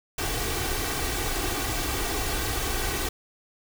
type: noise with comb filter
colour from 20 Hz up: pink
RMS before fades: -28 dBFS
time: 0.18-3.09 s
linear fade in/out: 5 ms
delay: 2.6 ms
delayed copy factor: +0.65
effects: none